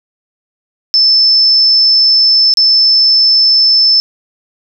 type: tone with dropouts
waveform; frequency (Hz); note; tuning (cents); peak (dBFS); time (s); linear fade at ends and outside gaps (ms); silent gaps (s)
sine; 5274; E8; 0; -5; 0.94-4; 0; 2.538-2.572
effects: none